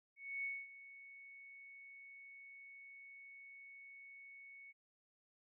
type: tone with ADSR envelope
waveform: sine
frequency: 2217 Hz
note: C#7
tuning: in tune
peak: -38 dBFS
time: 0.16-4.73 s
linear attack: 280 ms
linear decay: 230 ms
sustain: -16 dB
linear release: 28 ms
effects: none